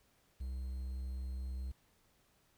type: tone with quantisation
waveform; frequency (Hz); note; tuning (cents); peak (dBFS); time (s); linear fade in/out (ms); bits
triangle; 64.6; C2; -21; -36; 0.4-1.72; 10; 11
effects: pink hiss -72 dBFS RMS until 2.57 s